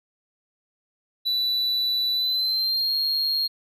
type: tone with pitch glide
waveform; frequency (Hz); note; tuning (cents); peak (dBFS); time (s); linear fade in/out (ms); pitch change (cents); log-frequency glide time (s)
triangle; 3965 to 4250; B7 to C8; +6 to +26; -20; 1.25-3.48; 20; +120; 2.13-2.92
effects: none